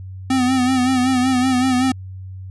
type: tone with vibrato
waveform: square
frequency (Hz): 255.8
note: C4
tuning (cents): -39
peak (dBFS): -15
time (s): 0.3-1.92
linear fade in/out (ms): 5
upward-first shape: sine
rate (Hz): 5.3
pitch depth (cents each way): 56
effects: added 94 Hz sine -30 dBFS peak until 2.5 s + resampled to 24000 Hz